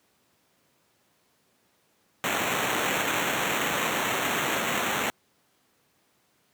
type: noise with sample-and-hold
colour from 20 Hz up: violet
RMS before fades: -27 dBFS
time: 2.24-5.1 s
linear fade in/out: 0 ms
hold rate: 4900 Hz
effects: pink hiss -67 dBFS RMS until 6.53 s + high-pass 150 Hz 12 dB/octave